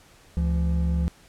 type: tone pair together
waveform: triangle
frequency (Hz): 71.65 / 170.3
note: D2 / F3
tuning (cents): -42 / -43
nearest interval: octave + minor third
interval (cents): 1499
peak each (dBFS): -20 / -24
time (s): 0.37-1.08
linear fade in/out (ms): 0
effects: pink hiss -54 dBFS RMS until 1.28 s + low-pass 11000 Hz 12 dB/octave